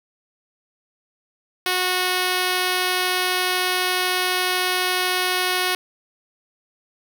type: tone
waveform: 5% pulse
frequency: 366 Hz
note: F#4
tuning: 19 cents flat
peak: -8 dBFS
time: 1.66-5.75 s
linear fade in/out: 2 ms
effects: none